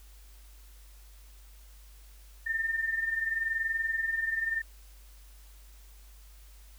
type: tone pair together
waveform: sine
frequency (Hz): 1788.2 / 1809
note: A6 / A6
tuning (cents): +28 / +48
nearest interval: unison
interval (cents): 20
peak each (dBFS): -35 / -29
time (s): 2.46-4.62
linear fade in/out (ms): 10
effects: added 50 Hz sine -50 dBFS peak until 6.78 s + white hiss -60 dBFS RMS until 6.78 s